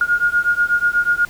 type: beating tone pair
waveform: sine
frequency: 1423 / 1431.2 Hz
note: F6 / F6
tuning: +32 / +42 cents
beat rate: 8.2 Hz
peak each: -17 dBFS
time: 0.01-1.25 s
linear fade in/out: 2 ms
effects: pink hiss -41 dBFS RMS until 1.29 s